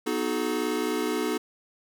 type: chord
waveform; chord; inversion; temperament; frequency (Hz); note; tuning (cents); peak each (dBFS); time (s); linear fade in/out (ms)
square; B dominant seventh; none; equal with one note detuned; 246.9 / 311.1 / 370 / 429.2; B3 / D#4 / F#4 / A4; 0 / 0 / 0 / -43; -33 / -31 / -33 / -31; 0.06-1.38; 10
effects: none